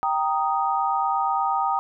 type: chord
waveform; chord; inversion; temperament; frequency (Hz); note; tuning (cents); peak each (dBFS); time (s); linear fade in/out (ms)
sine; Eb major; first; equal; 784 / 932.3 / 1244.5; G5 / Bb5 / Eb6; 0 / 0 / 0; -24 / -25 / -25; 0.03-1.79; 0
effects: none